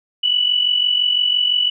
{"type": "tone with amplitude modulation", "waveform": "sine", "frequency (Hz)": 2960, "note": "F#7", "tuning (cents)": 0, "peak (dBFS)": -11, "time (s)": [0.23, 1.7], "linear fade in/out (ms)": 10, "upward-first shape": "sine", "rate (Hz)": 45.9, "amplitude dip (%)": 65, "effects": []}